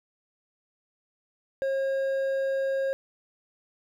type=tone with hard clipping; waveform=sine; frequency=540 Hz; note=C#5; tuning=45 cents flat; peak=-26 dBFS; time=1.62-2.93 s; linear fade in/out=0 ms; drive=5 dB; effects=none